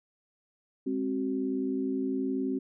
sine tone cluster, 205.6 / 264.7 / 376.5 Hz, G#3 / C4 / F#4, -17 / +20 / +30 cents, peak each -37 / -29 / -34 dBFS, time 0.86-2.59 s, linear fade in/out 10 ms, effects none

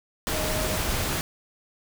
sine tone in noise, 622.3 Hz, D#5, in tune, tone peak -32 dBFS, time 0.32-0.77 s, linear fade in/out 0 ms, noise pink, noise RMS -27 dBFS, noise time 0.27-1.21 s, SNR -8 dB, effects none

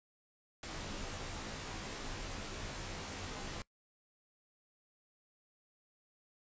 pink noise with comb filter, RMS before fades -43 dBFS, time 0.63-3.62 s, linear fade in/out 2 ms, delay 17 ms, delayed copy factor -0.95, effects noise-tail reverb RT60 0.1 s tail -22 dB re dry + resampled to 16000 Hz

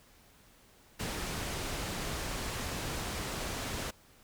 pink low-pass noise, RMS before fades -37 dBFS, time 0.99-3.91 s, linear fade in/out 10 ms, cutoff 10000 Hz, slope 12 dB/octave, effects pink hiss -61 dBFS RMS until 4.23 s

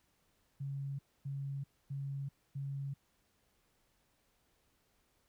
sine tone bursts, 138.59 Hz, C#3, in tune, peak -37 dBFS, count 4, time 0.6-2.94 s, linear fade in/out 10 ms, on 390 ms, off 260 ms, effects pink hiss -75 dBFS RMS until 5.28 s

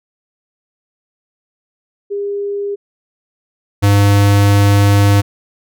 sine / square tone pair in turn, 404 / 101 Hz, G#4 / G#2, -48 / -48 cents, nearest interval 2 octaves, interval 2400 cents, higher first, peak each -17 / -8 dBFS, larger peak second, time 2.1-2.76 / 3.82-5.22 s, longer second, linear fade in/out 20 ms, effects none

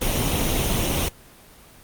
pink noise with comb filter, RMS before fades -22 dBFS, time 0.01-1.09 s, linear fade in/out 10 ms, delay 0.32 ms, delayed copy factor +0.5, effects pink hiss -48 dBFS RMS until 1.83 s + Opus 24 kbps

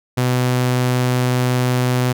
sawtooth tone, 125.5 Hz, B2, 28 cents sharp, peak -11 dBFS, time 0.17-2.13 s, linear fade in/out 10 ms, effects none

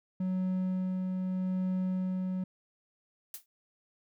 triangle tone with tremolo, 185.5 Hz, F#3, 5 cents sharp, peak -26 dBFS, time 0.2-2.44 s, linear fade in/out 5 ms, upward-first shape sine, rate 0.82 Hz, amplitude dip 25%
blue noise with exponential decay, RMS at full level -37 dBFS, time 3.34-3.46 s, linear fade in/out 2 ms, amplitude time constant 24 ms
effects none

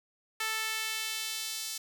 sawtooth tone with high-pass filter sweep, 440 Hz, A4, in tune, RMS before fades -35 dBFS, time 0.4-1.78 s, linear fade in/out 5 ms, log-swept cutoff 1600 to 4900 Hz, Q 1.1, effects none

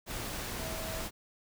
sine tone in noise, 647 Hz, E5, 32 cents flat, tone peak -42 dBFS, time 0.57-1.05 s, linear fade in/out 50 ms, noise pink, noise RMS -38 dBFS, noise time 0.06-1.11 s, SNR -7 dB, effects none

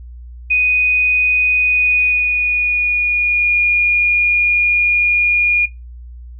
sine tone with pitch glide, 2489 to 2431 Hz, D#7 to D#7, 0 to -41 cents, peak -11 dBFS, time 0.5-5.66 s, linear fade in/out 10 ms, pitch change -41 cents, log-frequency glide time 1.57-3.58 s, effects noise-tail reverb RT60 0.2 s tail -17 dB re dry + added 60 Hz sine -31 dBFS peak until 6.39 s

